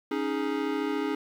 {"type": "chord", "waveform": "square", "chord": "C# suspended second", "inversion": "none", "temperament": "equal", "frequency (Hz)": [277.2, 311.1, 415.3], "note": ["C#4", "D#4", "G#4"], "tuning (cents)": [0, 0, 0], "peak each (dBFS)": -32, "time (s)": [0.11, 1.15], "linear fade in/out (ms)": 5, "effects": ["low-pass 3000 Hz 12 dB/octave", "9-bit"]}